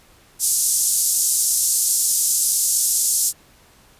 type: band-pass noise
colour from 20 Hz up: white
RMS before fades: -19 dBFS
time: 0.39-3.33 s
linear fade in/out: 50 ms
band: 6000 to 11000 Hz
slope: 24 dB/octave
effects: pink hiss -52 dBFS RMS until 3.99 s + resampled to 32000 Hz